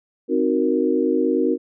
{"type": "chord", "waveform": "sine", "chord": "C half-diminished seventh", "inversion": "none", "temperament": "equal", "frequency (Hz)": [261.6, 311.1, 370, 466.2], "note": ["C4", "Eb4", "Gb4", "Bb4"], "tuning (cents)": [0, 0, 0, 0], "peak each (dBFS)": -22, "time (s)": [0.28, 1.58], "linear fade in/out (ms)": 50, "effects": []}